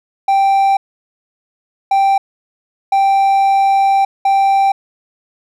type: tone bursts at uneven times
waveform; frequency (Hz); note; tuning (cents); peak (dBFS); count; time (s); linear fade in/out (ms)
triangle; 784; G5; 0; -7; 4; 0.28-0.77 / 1.91-2.18 / 2.92-4.05 / 4.25-4.72; 5
effects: none